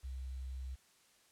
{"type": "tone with quantisation", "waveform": "sine", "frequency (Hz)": 65.1, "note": "C2", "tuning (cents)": -8, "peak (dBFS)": -40, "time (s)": [0.03, 0.76], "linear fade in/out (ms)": 20, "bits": 11, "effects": ["white hiss -68 dBFS RMS until 1.31 s", "low-pass 10000 Hz 12 dB/octave"]}